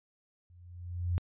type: tone with level ramp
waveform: sine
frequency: 88 Hz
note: F2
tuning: 14 cents sharp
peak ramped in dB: -55 to -25 dBFS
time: 0.5-1.18 s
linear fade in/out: 0 ms
effects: resampled to 8000 Hz